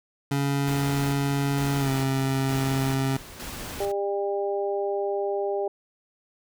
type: tone with pitch glide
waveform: 25% pulse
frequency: 140 to 134.37 Hz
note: C#3 to C3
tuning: +18 to +46 cents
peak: -19 dBFS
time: 0.31-3.17 s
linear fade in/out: 5 ms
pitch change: -72 cents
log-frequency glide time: 1.79-1.9 s
type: noise with tremolo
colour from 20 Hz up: pink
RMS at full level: -36 dBFS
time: 0.67-3.92 s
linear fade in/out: 5 ms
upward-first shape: square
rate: 1.1 Hz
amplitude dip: 55%
type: harmonic tone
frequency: 200 Hz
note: G3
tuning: 35 cents sharp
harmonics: 2 / 3 / 4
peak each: -26 / -30 / -32 dBFS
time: 3.8-5.68 s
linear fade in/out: 5 ms
effects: none